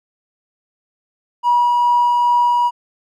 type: tone with tremolo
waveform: triangle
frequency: 965 Hz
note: B5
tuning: 40 cents flat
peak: -7 dBFS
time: 1.43-2.71 s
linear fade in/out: 50 ms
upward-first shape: sine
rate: 2.4 Hz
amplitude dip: 25%
effects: tanh soft clip ceiling -8 dBFS